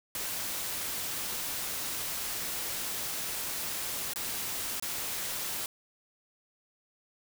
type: noise with dropouts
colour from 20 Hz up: white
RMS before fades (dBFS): -35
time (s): 0.15-5.66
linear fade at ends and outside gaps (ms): 1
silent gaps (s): 4.135-4.159 / 4.798-4.824
effects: none